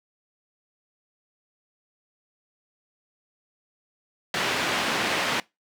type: band-pass noise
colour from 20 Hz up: white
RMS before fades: -26 dBFS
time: 4.34-5.4 s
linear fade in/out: 2 ms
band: 150 to 2800 Hz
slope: 12 dB/octave
effects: noise-tail reverb RT60 0.2 s tail -22 dB re dry